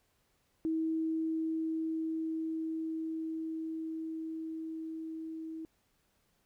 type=tone with level ramp; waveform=sine; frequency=321.2 Hz; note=E4; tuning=45 cents flat; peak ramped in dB=-29 to -39 dBFS; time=0.65-5.65 s; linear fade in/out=0 ms; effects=pink hiss -74 dBFS RMS until 6.45 s